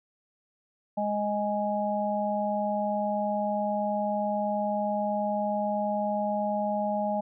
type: harmonic tone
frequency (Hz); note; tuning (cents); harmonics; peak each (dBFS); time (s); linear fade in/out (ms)
207.7; G#3; 0; 1 / 3 / 4; -31 / -29 / -30; 0.97-7.21; 10
effects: none